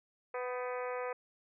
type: harmonic tone with a mistuned harmonic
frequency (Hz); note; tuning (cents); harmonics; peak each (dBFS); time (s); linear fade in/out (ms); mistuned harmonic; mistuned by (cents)
249.1; B3; +15; 2 / 3 / 4 / 5 / 6 / 7 / 8 / 9 / 10; -37 / -45 / -44 / -45 / -51 / -52 / -50 / -52 / -54; 0.34-1.13; 5; 6; +51
effects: none